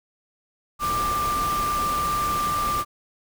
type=tone in noise; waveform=sine; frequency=1186 Hz; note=D6; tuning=17 cents sharp; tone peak=-22 dBFS; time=0.79-2.85 s; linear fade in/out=50 ms; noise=pink; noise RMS=-31 dBFS; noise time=0.79-2.85 s; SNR=+6 dB; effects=none